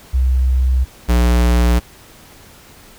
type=tone pair in turn; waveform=sine / square; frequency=64.3 / 59.95 Hz; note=C2 / A#1; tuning=-30 / +49 cents; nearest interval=minor second; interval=121 cents; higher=first; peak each=-11 / -11 dBFS; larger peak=neither; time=0.13-0.85 / 1.08-1.8 s; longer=neither; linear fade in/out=20 ms; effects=pink hiss -43 dBFS RMS until 2.98 s